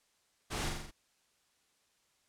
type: noise with echo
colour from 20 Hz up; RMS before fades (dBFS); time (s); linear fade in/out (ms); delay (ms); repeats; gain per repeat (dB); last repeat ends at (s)
pink; -37; 0.5-0.7; 20; 43; 5; -3; 0.915
effects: white hiss -73 dBFS RMS until 2.28 s + low-pass 9000 Hz 12 dB/octave